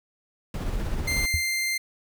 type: noise with tremolo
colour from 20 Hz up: brown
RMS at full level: -27 dBFS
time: 0.54-1.26 s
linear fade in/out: 2 ms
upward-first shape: sine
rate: 16 Hz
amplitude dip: 30%
type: tone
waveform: sawtooth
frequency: 2093 Hz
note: C7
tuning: in tune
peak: -21 dBFS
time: 1.07-1.78 s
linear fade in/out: 10 ms
type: tone with exponential decay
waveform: sine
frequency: 81.8 Hz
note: E2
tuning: 13 cents flat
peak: -18 dBFS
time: 1.34-1.45 s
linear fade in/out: 0 ms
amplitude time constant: 22 ms
effects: none